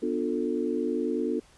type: chord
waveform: sine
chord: B half-diminished seventh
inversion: none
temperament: just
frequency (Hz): 246.9 / 296.3 / 355.6 / 444.5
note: B3 / D4 / F4 / A4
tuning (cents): 0 / +15 / +31 / +18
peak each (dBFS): -31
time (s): 0.02-1.4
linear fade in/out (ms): 10
effects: pink hiss -58 dBFS RMS until 1.57 s + resampled to 24000 Hz